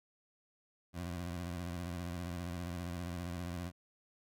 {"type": "tone with vibrato", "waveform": "20% pulse", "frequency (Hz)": 87.31, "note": "F2", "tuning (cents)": 0, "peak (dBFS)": -34, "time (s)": [0.93, 3.72], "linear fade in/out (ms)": 50, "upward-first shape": "sine", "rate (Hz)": 15, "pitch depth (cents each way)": 75, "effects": []}